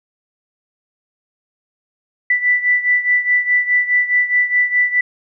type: beating tone pair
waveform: sine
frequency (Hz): 1975.5 / 1980.3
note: B6 / B6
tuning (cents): 0 / +4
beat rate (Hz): 4.8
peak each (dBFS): -14 / -18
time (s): 2.3-5.01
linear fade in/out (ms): 5
effects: none